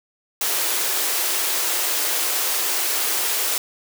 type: high-pass noise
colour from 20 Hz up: white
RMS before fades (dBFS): -22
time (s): 0.41-3.58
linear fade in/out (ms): 2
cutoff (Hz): 310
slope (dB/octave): 48
effects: none